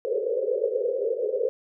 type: band-pass noise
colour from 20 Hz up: pink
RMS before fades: -26 dBFS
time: 0.05-1.49 s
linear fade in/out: 0 ms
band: 410 to 540 Hz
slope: 96 dB/octave
effects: none